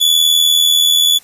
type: tone with amplitude modulation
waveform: 40% pulse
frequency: 3434 Hz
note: A7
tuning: 43 cents flat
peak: -5 dBFS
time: 0-1.19 s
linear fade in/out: 20 ms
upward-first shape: sine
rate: 80.3 Hz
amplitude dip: 60%
effects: white hiss -45 dBFS RMS until 1.23 s + resampled to 32000 Hz